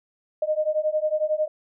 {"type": "beating tone pair", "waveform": "sine", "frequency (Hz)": [610, 621], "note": ["D#5", "D#5"], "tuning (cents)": [-34, -3], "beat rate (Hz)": 11, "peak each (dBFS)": -24, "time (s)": [0.42, 1.48], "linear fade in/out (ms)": 5, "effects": []}